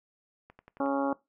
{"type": "click train", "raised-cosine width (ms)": 0.5, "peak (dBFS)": -35, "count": 5, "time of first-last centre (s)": [0.5, 0.86], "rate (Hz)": 11.1}
{"type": "harmonic tone", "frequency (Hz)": 138.59, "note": "C#3", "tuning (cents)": 0, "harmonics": [2, 3, 4, 5, 6, 7, 8, 9, 10], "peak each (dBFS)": [-29, -42, -31, -44, -33, -45, -37, -45, -41], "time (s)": [0.8, 1.13], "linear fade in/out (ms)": 2}
{"effects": ["noise-tail reverb RT60 0.2 s tail -20 dB re dry"]}